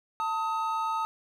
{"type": "tone pair together", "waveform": "triangle", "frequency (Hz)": [893, 1263.8], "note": ["A5", "D#6"], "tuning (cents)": [25, 27], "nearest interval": "tritone", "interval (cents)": 602, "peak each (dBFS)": -28, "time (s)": [0.2, 1.05], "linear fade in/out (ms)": 0, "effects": []}